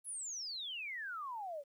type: exponential sweep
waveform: sine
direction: down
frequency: 10950 to 542 Hz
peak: -40 dBFS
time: 0.04-1.64 s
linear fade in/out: 50 ms
effects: 12-bit